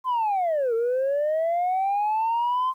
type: linear two-way sweep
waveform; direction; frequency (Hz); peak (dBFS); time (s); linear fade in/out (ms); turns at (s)
sine; down then up; 1046.5 to 447.6 to 1046.5; -19; 0.04-2.74; 50; 0.74
effects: tanh soft clip ceiling -19 dBFS + 10-bit